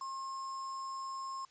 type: tone with sample-and-hold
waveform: sine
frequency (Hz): 1070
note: C6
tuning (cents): +38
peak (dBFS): -38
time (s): 0.01-1.45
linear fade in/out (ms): 2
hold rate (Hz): 6300
effects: white hiss -65 dBFS RMS until 1.5 s + resampled to 16000 Hz